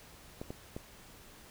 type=clicks; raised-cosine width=2 ms; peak=-26 dBFS; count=3; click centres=0.415 / 0.505 / 0.765 s; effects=pink hiss -55 dBFS RMS until 1.5 s